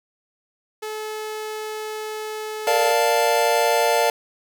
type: tone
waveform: sawtooth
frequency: 431.1 Hz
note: A4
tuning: 35 cents flat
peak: -24 dBFS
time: 0.82-2.92 s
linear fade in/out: 10 ms
type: chord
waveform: square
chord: Bb major seventh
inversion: none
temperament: equal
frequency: 466.2 / 587.3 / 698.5 / 880 Hz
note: Bb4 / D5 / F5 / A5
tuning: 0 / 0 / 0 / 0 cents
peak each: -23 dBFS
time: 2.67-4.1 s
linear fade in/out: 2 ms
effects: none